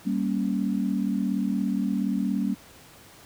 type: chord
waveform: sine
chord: G diminished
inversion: none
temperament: equal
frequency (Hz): 196 / 233.1 / 277.2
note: G3 / Bb3 / Db4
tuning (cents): 0 / 0 / 0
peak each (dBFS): -26 / -28 / -29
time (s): 0.05-2.55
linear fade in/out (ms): 20
effects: pink hiss -50 dBFS RMS until 3.25 s + high-pass 60 Hz 12 dB/octave